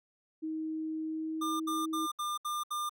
sine tone with pitch glide, 315.7 to 319 Hz, D#4 to D#4, +25 to +43 cents, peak -33 dBFS, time 0.42-2.07 s, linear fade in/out 20 ms, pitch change +18 cents, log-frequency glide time 1.04-1.55 s
square tone bursts, 1200 Hz, D6, 37 cents sharp, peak -33 dBFS, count 6, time 1.41-2.895 s, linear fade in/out 10 ms, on 190 ms, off 69 ms
effects none

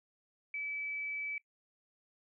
sine tone, 2300 Hz, D7, 37 cents flat, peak -36 dBFS, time 0.54-1.38 s, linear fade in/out 2 ms, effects noise-tail reverb RT60 0.1 s tail -20 dB re dry

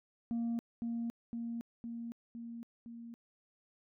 sine tone with echo, 233.1 Hz, A#3, in tune, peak -30 dBFS, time 0.31-0.59 s, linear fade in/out 0 ms, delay 510 ms, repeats 5, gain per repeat -3 dB, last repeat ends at 3.14 s, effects tanh soft clip ceiling -31 dBFS

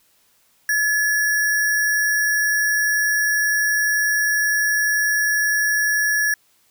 sine tone with sample-and-hold, 1709 Hz, G#6, 49 cents sharp, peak -16 dBFS, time 0.69-6.34 s, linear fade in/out 2 ms, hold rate 7350 Hz, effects white hiss -60 dBFS RMS until 6.7 s

